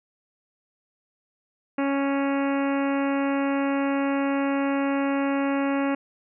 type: harmonic tone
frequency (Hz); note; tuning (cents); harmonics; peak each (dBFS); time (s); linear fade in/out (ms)
277.2; C#4; 0; 1 / 2 / 3 / 4 / 5 / 6 / 7 / 8 / 9 / 10; -23 / -29 / -33 / -35 / -37 / -39 / -40 / -41 / -42 / -43; 1.78-5.95; 5
effects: none